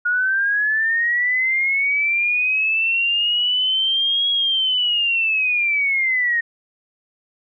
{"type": "linear two-way sweep", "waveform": "sine", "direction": "up then down", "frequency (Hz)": [1435, 3322, 1845], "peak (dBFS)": -16, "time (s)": [0.05, 6.41], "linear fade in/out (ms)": 10, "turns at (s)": 4.3, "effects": []}